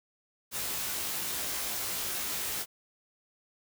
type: noise with comb filter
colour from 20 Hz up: white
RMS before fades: -34 dBFS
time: 0.51-2.66 s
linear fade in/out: 50 ms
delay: 18 ms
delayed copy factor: +0.8
effects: none